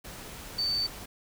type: tone in noise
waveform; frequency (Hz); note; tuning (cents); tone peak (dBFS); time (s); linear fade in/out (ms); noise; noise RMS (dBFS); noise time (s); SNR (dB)
sine; 4556; C#8; +47; -26; 0.58-0.87; 10; pink; -43; 0.04-1.06; +14
effects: none